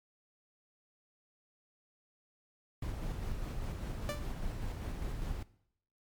brown noise with tremolo, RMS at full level -37 dBFS, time 2.82-5.43 s, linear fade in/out 5 ms, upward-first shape square, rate 5 Hz, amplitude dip 25%
sawtooth tone with exponential decay, 587.3 Hz, D5, in tune, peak -29 dBFS, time 4.09-4.29 s, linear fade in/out 1 ms, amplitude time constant 42 ms
effects noise-tail reverb RT60 0.7 s tail -19 dB re dry + MP3 96 kbps

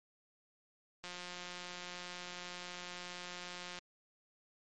click train, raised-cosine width 0.2 ms, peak -28 dBFS, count 490, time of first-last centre 1.04-3.787 s, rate 178 Hz, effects MP3 48 kbps

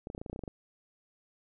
clicks, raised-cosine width 2 ms, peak -26 dBFS, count 12, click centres 0.071 / 0.101 / 0.149 / 0.179 / 0.215 / 0.262 / 0.298 / 0.33 / 0.361 / 0.392 / 0.437 / 0.478 s, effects none

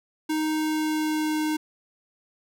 square tone with pitch glide, 311.1 to 308.2 Hz, D#4 to D#4, 0 to -16 cents, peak -24 dBFS, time 0.29-1.57 s, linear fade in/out 10 ms, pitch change -16 cents, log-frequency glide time 0.51-1.43 s, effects none

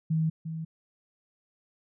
sine tone pair in turn, 159.6 / 161.08 Hz, D#3 / E3, +44 / -40 cents, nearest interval unison, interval 16 cents, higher second, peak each -23 / -32 dBFS, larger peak first, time 0.1-0.3 / 0.45-0.65 s, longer neither, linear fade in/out 10 ms, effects none

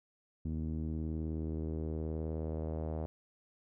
sawtooth tone with low-pass filter sweep, 79 Hz, D#2, 27 cents sharp, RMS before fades -37 dBFS, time 0.45-3.06 s, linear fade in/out 0 ms, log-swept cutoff 240 to 640 Hz, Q 2.2, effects none

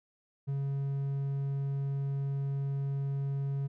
triangle tone, 138.59 Hz, C#3, in tune, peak -28 dBFS, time 0.47-3.68 s, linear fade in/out 20 ms, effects none

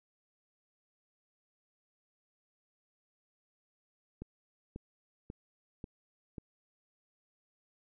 click train, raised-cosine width 3 ms, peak -29 dBFS, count 5, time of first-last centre 4.22-6.382 s, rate 1.85 Hz, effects none

